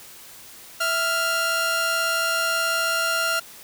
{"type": "tone pair together", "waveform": "sawtooth", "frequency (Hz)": [659.2, 1396.9], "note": ["E5", "F6"], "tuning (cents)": [0, 0], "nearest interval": "octave + minor second", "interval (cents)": 1300, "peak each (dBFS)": [-24, -18], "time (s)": [0.8, 3.4], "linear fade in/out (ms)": 10, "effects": ["white hiss -44 dBFS RMS until 3.63 s"]}